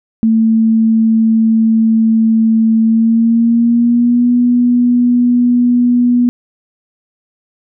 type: tone with pitch glide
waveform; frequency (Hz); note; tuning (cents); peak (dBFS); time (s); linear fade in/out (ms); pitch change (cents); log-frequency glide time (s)
sine; 223.4 to 243.6; A3 to B3; +27 to -24; -7; 0.23-6.29; 0; +149; 2.82-4.31
effects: none